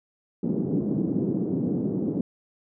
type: band-pass noise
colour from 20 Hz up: white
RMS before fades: -26 dBFS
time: 0.43-2.21 s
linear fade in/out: 2 ms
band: 150 to 320 Hz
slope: 24 dB/octave
effects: none